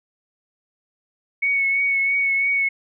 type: tone with vibrato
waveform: sine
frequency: 2217 Hz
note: C#7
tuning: in tune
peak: -17 dBFS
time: 1.42-2.69 s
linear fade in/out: 10 ms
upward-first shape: triangle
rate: 3 Hz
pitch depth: 26 cents each way
effects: none